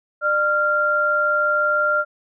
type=tone pair together; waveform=sine; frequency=599.9 / 1387 Hz; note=D5 / F6; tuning=+37 / -12 cents; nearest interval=octave + minor third; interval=1451 cents; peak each=-22 / -17 dBFS; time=0.21-2.05 s; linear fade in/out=50 ms; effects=none